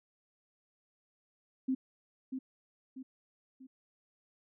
sine tone with echo, 261.6 Hz, C4, in tune, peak -28 dBFS, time 1.68-1.75 s, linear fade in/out 10 ms, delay 640 ms, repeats 3, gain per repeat -7 dB, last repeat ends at 3.67 s, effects none

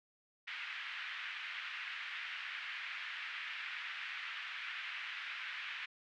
pink band-pass noise, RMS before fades -44 dBFS, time 0.47-5.86 s, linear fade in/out 10 ms, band 1600 to 2900 Hz, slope 24 dB/octave, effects none

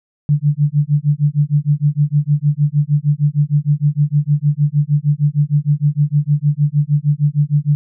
sine tone with tremolo, 146.83 Hz, D3, in tune, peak -8 dBFS, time 0.29-7.75 s, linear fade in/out 0 ms, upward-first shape sine, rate 6.5 Hz, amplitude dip 100%, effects none

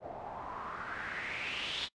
white noise with low-pass filter sweep, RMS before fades -40 dBFS, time 0-1.89 s, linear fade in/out 50 ms, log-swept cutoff 630 to 3700 Hz, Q 4.1, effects noise-tail reverb RT60 0.1 s tail -24 dB re dry + resampled to 22050 Hz

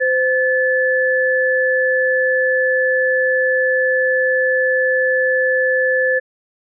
sine tone pair together, 515.5 / 1734 Hz, C5 / A6, -26 / -26 cents, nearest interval octave + major sixth, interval 2100 cents, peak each -16 dBFS, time 0-6.2 s, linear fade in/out 20 ms, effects none

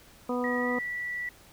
harmonic tone, 246.9 Hz, B3, in tune, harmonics 1 / 2 / 3 / 4 / 5, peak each -30 / -31 / -39 / -37 / -38 dBFS, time 0.29-0.79 s, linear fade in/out 5 ms
sine tone with pitch glide, 1913 to 1955.5 Hz, A#6 to B6, +44 to -18 cents, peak -31 dBFS, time 0.44-1.29 s, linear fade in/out 2 ms, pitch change +38 cents, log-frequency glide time 0.58-0.69 s
effects pink hiss -55 dBFS RMS until 1.52 s

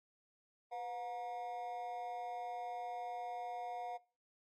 triangle tone with amplitude modulation, 720 Hz, F#5, 47 cents flat, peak -35 dBFS, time 0.71-3.98 s, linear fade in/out 20 ms, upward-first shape sine, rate 223 Hz, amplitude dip 85%, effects noise-tail reverb RT60 0.4 s tail -23 dB re dry + AAC 64 kbps

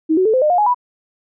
sine tone with pitch steps, 317.1 / 372.8 / 438.2 / 515.1 / 605.6 / 711.9 / 836.8 / 983.7 Hz, D#4 / F#4 / A4 / C5 / D#5 / F5 / G#5 / B5, +33 / +13 / -7 / -27 / -47 / +33 / +13 / -7 cents, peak -11 dBFS, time 0.09-0.746 s, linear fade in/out 20 ms, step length 82 ms, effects none

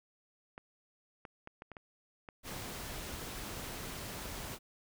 clicks, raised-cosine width 0.5 ms, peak -31 dBFS, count 7, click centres 0.579 / 1.252 / 1.474 / 1.621 / 1.717 / 1.768 / 2.288 s
pink noise, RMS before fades -43 dBFS, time 2.43-4.59 s, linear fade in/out 50 ms
effects none

